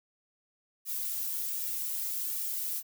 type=noise with flanger; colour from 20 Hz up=violet; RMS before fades=-34 dBFS; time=0.85-2.83 s; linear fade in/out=50 ms; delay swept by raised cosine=1.9 to 2.69 ms; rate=1.3 Hz; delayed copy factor=-0.85; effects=none